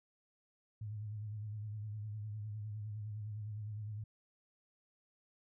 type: tone with vibrato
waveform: sine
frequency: 106 Hz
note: G#2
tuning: 36 cents sharp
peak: -40 dBFS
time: 0.81-4.04 s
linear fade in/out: 5 ms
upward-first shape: sine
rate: 9.8 Hz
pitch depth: 56 cents each way
effects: none